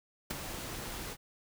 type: noise with ADSR envelope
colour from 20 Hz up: pink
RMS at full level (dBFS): -32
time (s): 0.3-1.17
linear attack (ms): 9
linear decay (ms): 11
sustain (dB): -9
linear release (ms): 51
effects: none